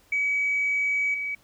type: tone with level steps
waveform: sine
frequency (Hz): 2275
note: C#7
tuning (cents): +44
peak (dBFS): -21 / -27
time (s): 0.12-1.35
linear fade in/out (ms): 5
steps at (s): 1.14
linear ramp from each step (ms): 2
effects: tanh soft clip ceiling -17 dBFS + pink hiss -60 dBFS RMS until 1.43 s